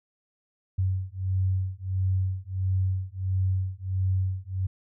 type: beating tone pair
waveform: sine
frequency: 93.4 / 94.9 Hz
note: F#2 / F#2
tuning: +17 / +44 cents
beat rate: 1.5 Hz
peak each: -27 dBFS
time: 0.78-4.67 s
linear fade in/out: 10 ms
effects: none